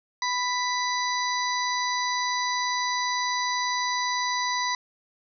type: harmonic tone with a mistuned harmonic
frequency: 991 Hz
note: B5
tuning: 6 cents sharp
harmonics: 1 / 2 / 4 / 5 / 6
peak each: -27 / -30 / -33 / -34 / -35 dBFS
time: 0.22-4.75 s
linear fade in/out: 2 ms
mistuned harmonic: 5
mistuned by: -46 cents
effects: none